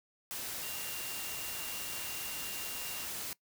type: tone in noise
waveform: sine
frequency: 2782 Hz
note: F7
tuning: 7 cents flat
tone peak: -45 dBFS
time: 0.63-3.05 s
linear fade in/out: 0 ms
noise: white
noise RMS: -40 dBFS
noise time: 0.31-3.33 s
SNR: -8 dB
effects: noise-tail reverb RT60 0.1 s tail -21 dB re dry